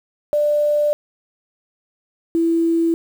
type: tone pair in turn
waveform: sine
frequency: 592 / 332.2 Hz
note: D5 / E4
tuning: +14 / +13 cents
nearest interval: minor seventh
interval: 1001 cents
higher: first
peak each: -14 dBFS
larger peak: neither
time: 0.33-0.93 / 2.35-2.94 s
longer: first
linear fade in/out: 0 ms
effects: 7-bit